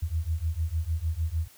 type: beating tone pair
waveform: sine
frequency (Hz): 77.78 / 84.38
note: D#2 / E2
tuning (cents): 0 / +41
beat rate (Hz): 6.6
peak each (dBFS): -29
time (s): 0.02-1.48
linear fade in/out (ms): 10
effects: white hiss -55 dBFS RMS until 1.57 s